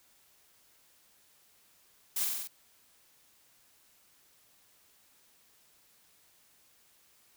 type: noise with echo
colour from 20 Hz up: blue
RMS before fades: -32 dBFS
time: 2.16-2.25 s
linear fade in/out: 5 ms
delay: 45 ms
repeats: 5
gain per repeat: -2 dB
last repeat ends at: 2.475 s
effects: white hiss -65 dBFS RMS until 7.36 s